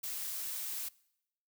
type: noise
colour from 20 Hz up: blue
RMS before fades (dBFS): -39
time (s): 0.03-0.89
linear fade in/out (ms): 10
effects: noise-tail reverb RT60 0.8 s tail -23 dB re dry